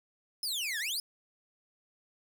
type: exponential two-way sweep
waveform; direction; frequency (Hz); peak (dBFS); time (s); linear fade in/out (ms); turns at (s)
sawtooth; down then up; 5274 to 1620 to 5274; -29; 0.43-1; 2; 0.79
effects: 10-bit